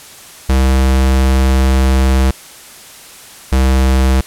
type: tone pair in turn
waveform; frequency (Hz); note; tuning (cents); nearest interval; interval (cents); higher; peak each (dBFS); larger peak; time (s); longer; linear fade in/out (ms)
square; 65.8 / 65.56; C2 / C2; +10 / +4; unison; 6; first; -9; neither; 0.49-2.31 / 3.52-4.21; first; 5
effects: white hiss -36 dBFS RMS until 4.26 s + low-pass 12000 Hz 12 dB/octave